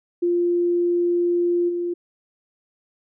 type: tone with level steps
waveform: sine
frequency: 348.6 Hz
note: F4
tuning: 3 cents flat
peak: -17 / -22 dBFS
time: 0.22-1.94 s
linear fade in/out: 10 ms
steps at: 1.68 s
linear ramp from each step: 20 ms
effects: none